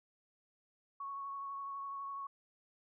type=tone with vibrato; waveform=sine; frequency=1108 Hz; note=C#6; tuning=1 cent flat; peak=-40 dBFS; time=1-2.27 s; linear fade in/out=5 ms; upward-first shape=triangle; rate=12 Hz; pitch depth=18 cents each way; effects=none